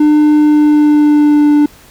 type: tone with pitch glide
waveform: triangle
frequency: 300.5 to 294.8 Hz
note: D4 to D4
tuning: +40 to +7 cents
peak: -3 dBFS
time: 0-1.66 s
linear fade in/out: 5 ms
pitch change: -33 cents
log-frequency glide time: 0.4-1.55 s
effects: pink hiss -41 dBFS RMS until 1.9 s